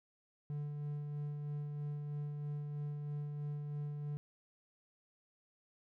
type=tone with tremolo; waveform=triangle; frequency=146.83 Hz; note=D3; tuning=in tune; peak=-35 dBFS; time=0.5-4.17 s; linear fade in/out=0 ms; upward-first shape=sine; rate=3.1 Hz; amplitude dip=30%; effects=none